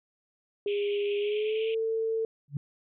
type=tone with pitch glide; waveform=sine; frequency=408 to 447.5 Hz; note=G#4 to A4; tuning=-31 to +29 cents; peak=-26 dBFS; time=0.66-2.25 s; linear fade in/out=2 ms; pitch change=+160 cents; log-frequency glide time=1.18-1.69 s
type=band-pass noise; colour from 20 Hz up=pink; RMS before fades=-42 dBFS; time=0.67-1.75 s; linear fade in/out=10 ms; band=2300 to 3300 Hz; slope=96 dB/octave
type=tone with exponential growth; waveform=sine; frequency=142.7 Hz; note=D3; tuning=49 cents flat; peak=-24 dBFS; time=2.48-2.57 s; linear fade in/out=2 ms; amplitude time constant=18 ms
effects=none